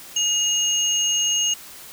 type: tone pair together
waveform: sine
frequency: 2861 / 6480 Hz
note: F7 / G#8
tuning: +41 / -43 cents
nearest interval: octave + major second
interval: 1416 cents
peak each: -21 dBFS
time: 0.16-1.54 s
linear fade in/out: 5 ms
effects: white hiss -41 dBFS RMS until 1.92 s